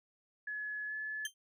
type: tone with pitch glide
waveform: sine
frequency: 1700 to 1721.7 Hz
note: G#6 to A6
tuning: +40 to -38 cents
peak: -37 dBFS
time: 0.47-1.27 s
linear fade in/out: 5 ms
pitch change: +22 cents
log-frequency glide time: 0.87-0.93 s
type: tone with exponential decay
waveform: 20% pulse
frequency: 3141 Hz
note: G7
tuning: 3 cents sharp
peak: -29 dBFS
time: 1.25-1.34 s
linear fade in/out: 2 ms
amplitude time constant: 18 ms
effects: none